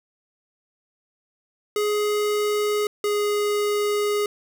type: tone pair in turn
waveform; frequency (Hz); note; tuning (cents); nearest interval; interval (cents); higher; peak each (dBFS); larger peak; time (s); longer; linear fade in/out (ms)
square; 418.1 / 414.5; G#4 / G#4; +12 / -3; unison; 15; first; -21; neither; 1.76-2.87 / 3.04-4.26; second; 2
effects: none